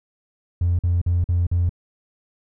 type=tone bursts; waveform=triangle; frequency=87.31 Hz; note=F2; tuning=in tune; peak=-13 dBFS; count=5; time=0.61-1.694 s; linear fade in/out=5 ms; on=180 ms; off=46 ms; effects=tanh soft clip ceiling -13 dBFS